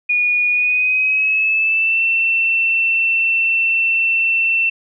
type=tone with pitch glide; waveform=sine; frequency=2451 to 2688 Hz; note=D#7 to E7; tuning=-27 to +33 cents; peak=-13 dBFS; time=0.09-4.7 s; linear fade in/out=10 ms; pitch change=+160 cents; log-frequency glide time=0.51-2.03 s; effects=none